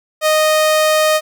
sawtooth tone, 620 Hz, D#5, 6 cents flat, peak -7 dBFS, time 0.21-1.21 s, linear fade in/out 50 ms, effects none

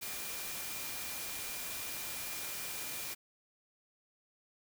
sine tone in noise, 2396 Hz, D7, 34 cents sharp, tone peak -50 dBFS, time 0.01-3.15 s, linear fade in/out 20 ms, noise white, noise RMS -41 dBFS, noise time 0.01-3.15 s, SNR -12 dB, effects none

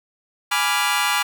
20% pulse chord, G# diminished seventh, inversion none, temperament equal, 830.6 / 987.8 / 1174.7 / 1396.9 Hz, G#5 / B5 / D6 / F6, 0 / 0 / 0 / 0 cents, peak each -19 dBFS, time 0.51-1.23 s, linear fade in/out 10 ms, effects none

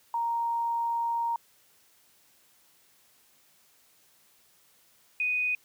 sine tone pair in turn, 932 / 2488 Hz, A#5 / D#7, -1 / -1 cents, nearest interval octave + perfect fourth, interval 1700 cents, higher second, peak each -26 / -25 dBFS, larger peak second, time 0.14-1.36 / 5.2-5.55 s, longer first, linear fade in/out 2 ms, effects white hiss -63 dBFS RMS until 5.64 s + high-pass 60 Hz 12 dB/octave

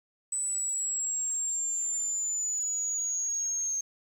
sine exponential sweep, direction down, 8000 to 6390 Hz, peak -28 dBFS, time 0.32-3.81 s, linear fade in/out 5 ms, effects 9-bit

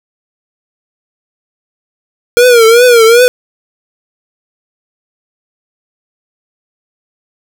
square tone with vibrato, 471.8 Hz, A#4, 21 cents sharp, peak -3 dBFS, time 2.37-3.28 s, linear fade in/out 0 ms, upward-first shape triangle, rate 2.6 Hz, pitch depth 120 cents each way, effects none

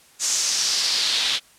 pink noise with band-pass filter sweep, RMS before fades -22 dBFS, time 0.19-1.4 s, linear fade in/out 50 ms, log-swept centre 6900 to 3500 Hz, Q 2.9, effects white hiss -53 dBFS RMS until 1.58 s + low-pass 11000 Hz 12 dB/octave

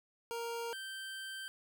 25% pulse tone pair in turn, 466.2 / 1560 Hz, A#4 / G6, 0 / -9 cents, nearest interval octave + major sixth, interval 2091 cents, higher second, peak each -34 / -38 dBFS, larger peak first, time 0.31-0.73 / 0.73-1.48 s, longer second, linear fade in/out 0 ms, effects none

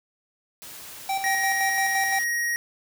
white noise, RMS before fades -41 dBFS, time 0.62-2.24 s, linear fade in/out 0 ms
square tone with tremolo, 777 Hz, G5, 16 cents flat, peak -24 dBFS, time 1.09-2.19 s, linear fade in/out 5 ms, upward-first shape square, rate 5.8 Hz, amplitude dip 50%
square tone, 1886 Hz, A#6, 20 cents sharp, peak -24 dBFS, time 1.24-2.56 s, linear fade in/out 0 ms
effects none

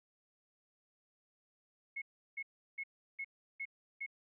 sine tone bursts, 2180 Hz, C#7, 29 cents flat, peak -38 dBFS, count 6, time 1.96-4.064 s, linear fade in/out 10 ms, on 59 ms, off 350 ms, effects none

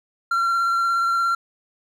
triangle tone with vibrato, 1368 Hz, F6, 36 cents flat, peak -16 dBFS, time 0.31-1.35 s, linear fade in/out 5 ms, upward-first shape sine, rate 17 Hz, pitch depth 15 cents each way, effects none

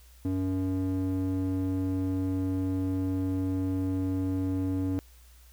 square tone with band-pass filter, 93.8 Hz, F#2, 24 cents sharp, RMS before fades -29 dBFS, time 0.25-4.99 s, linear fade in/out 0 ms, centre 230 Hz, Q 3.3, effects added 60 Hz sine -52 dBFS peak until 5.52 s + white hiss -60 dBFS RMS until 5.52 s

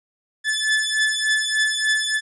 sawtooth beating tone pair, 1735 / 1738.4 Hz, A6 / A6, -25 / -21 cents, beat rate 3.4 Hz, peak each -18 dBFS, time 0.44-2.21 s, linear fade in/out 50 ms, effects resampled to 24000 Hz

